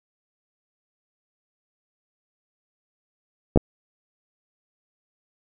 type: clicks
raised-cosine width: 2 ms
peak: -3 dBFS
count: 2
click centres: 3.56 / 3.574 s
effects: none